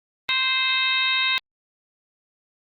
harmonic tone with a mistuned harmonic, 522 Hz, C5, 4 cents flat, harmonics 2 / 3 / 4 / 5 / 6 / 7 / 8, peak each -30 / -30 / -26 / -25 / -32 / -23 / -34 dBFS, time 0.29-1.38 s, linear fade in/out 0 ms, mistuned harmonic 7, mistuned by +39 cents, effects Opus 24 kbps

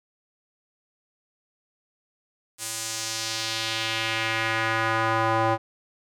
square tone with band-pass filter sweep, 112.2 Hz, A2, 34 cents sharp, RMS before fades -26 dBFS, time 2.58-5.58 s, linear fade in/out 50 ms, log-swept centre 8900 to 830 Hz, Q 1.5, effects none

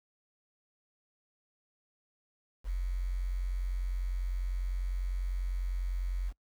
sine tone with quantisation, 45.03 Hz, F#1, 46 cents flat, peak -30 dBFS, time 2.64-6.33 s, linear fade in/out 50 ms, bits 9, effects noise-tail reverb RT60 0.1 s tail -25 dB re dry

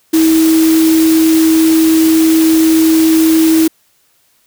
sine tone in noise, 321.3 Hz, E4, 44 cents flat, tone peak -6 dBFS, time 0.13-3.68 s, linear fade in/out 10 ms, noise white, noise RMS -20 dBFS, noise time 0.13-3.68 s, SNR +11 dB, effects white hiss -55 dBFS RMS until 4.46 s

